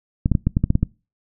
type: clicks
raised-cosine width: 5 ms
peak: -4 dBFS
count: 9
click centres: 0.259 / 0.317 / 0.352 / 0.47 / 0.569 / 0.64 / 0.704 / 0.754 / 0.83 s
effects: noise-tail reverb RT60 0.3 s tail -24 dB re dry